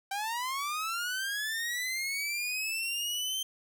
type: linear sweep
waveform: sawtooth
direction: up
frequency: 774 to 3136 Hz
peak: -28 dBFS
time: 0.11-3.43 s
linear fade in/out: 5 ms
effects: 11-bit